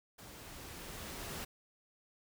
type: noise with level ramp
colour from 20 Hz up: pink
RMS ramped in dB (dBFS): -53 to -42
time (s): 0.18-1.45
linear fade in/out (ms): 10
effects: none